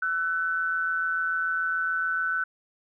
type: tone pair together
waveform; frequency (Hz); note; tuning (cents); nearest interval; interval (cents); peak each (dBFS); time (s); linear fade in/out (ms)
sine; 1333.1 / 1500; E6 / F#6; +19 / +23; major second; 204; -31 / -25; 0.02-2.44; 5
effects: none